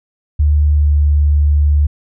sine tone with pitch glide, 74.2 to 73.47 Hz, D2 to D2, +18 to +1 cents, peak -8 dBFS, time 0.39-1.87 s, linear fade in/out 10 ms, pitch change -17 cents, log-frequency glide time 0.75-0.88 s, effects none

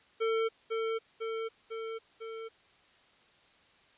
square tone with echo, 449.2 Hz, A4, 36 cents sharp, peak -28 dBFS, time 0.2-0.49 s, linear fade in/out 20 ms, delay 500 ms, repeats 4, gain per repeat -3 dB, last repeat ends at 2.49 s, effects white hiss -63 dBFS RMS until 3.97 s + resampled to 8000 Hz

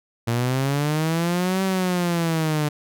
sawtooth linear two-way sweep, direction up then down, 114.8 to 192.3 to 147.7 Hz, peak -16 dBFS, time 0.27-2.69 s, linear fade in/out 10 ms, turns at 1.63 s, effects none

